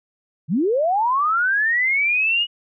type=linear sweep; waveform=sine; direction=up; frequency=130 to 2916 Hz; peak=-16 dBFS; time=0.48-2.47 s; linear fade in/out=50 ms; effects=none